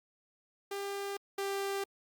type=tone pair in turn; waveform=sawtooth; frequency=398.7 / 394.8 Hz; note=G4 / G4; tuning=+29 / +12 cents; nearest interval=unison; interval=17 cents; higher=first; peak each=-32 / -29 dBFS; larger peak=second; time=0.71-1.17 / 1.38-1.84 s; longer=neither; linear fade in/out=5 ms; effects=Opus 48 kbps